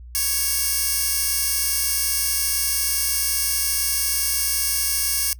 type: tone with high-pass filter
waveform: 15% pulse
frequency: 554.4 Hz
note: C#5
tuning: in tune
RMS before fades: -22 dBFS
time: 0.15-5.33 s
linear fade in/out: 0 ms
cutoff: 7400 Hz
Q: 0.61
effects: noise-tail reverb RT60 0.1 s tail -22 dB re dry + added 60 Hz sine -37 dBFS peak until 5.39 s